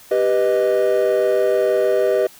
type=chord; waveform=triangle; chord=G augmented; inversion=none; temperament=equal; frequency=392 / 493.9 / 622.3 Hz; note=G4 / B4 / D#5; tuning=0 / 0 / 0 cents; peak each=-16 dBFS; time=0.11-2.27 s; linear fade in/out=5 ms; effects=tanh soft clip ceiling -7 dBFS + white hiss -45 dBFS RMS until 2.39 s